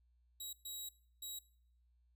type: tone bursts at uneven times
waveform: 15% pulse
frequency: 3857 Hz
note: B7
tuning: 42 cents flat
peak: -37 dBFS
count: 3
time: 0.4-0.53 / 0.65-0.89 / 1.22-1.39 s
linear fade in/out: 5 ms
effects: noise-tail reverb RT60 0.6 s tail -21 dB re dry + added 60 Hz sine -69 dBFS peak until 2.15 s